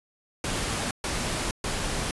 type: noise bursts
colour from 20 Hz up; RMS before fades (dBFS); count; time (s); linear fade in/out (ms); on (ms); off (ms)
pink; -29; 3; 0.44-2.11; 2; 470; 130
effects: resampled to 24000 Hz